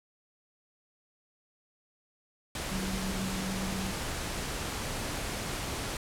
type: tone in noise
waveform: sine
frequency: 190 Hz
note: F#3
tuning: 46 cents sharp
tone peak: -34 dBFS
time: 2.71-3.92 s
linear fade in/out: 2 ms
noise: pink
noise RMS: -35 dBFS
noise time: 2.55-5.97 s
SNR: -2 dB
effects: low-pass 11000 Hz 12 dB/octave